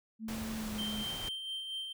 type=tone with pitch glide; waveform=sine; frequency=221.5 to 213.2 Hz; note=A3 to G#3; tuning=+12 to +46 cents; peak=-37 dBFS; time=0.19-1.06 s; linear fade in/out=50 ms; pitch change=-66 cents; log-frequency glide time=0.53-0.73 s
type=noise; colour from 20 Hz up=pink; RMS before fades=-43 dBFS; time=0.28-1.29 s; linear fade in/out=5 ms
type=tone with tremolo; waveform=triangle; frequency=3136 Hz; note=G7; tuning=in tune; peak=-34 dBFS; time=0.78-1.93 s; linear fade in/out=10 ms; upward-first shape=sine; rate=4.3 Hz; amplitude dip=40%
effects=none